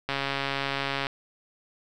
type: click train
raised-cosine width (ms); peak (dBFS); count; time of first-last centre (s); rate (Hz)
0.3; -12; 136; 0.09-1.068; 138
effects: none